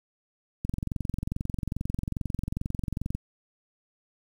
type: click train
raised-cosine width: 5 ms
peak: -17 dBFS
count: 57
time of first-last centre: 0.65-3.15 s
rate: 22.4 Hz
effects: 8-bit